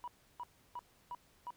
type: tone bursts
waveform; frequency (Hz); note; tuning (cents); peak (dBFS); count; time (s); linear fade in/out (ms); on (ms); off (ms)
sine; 973; B5; -26; -39; 5; 0.04-1.505; 0; 37; 320
effects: tanh soft clip ceiling -37 dBFS + pink hiss -68 dBFS RMS until 1.56 s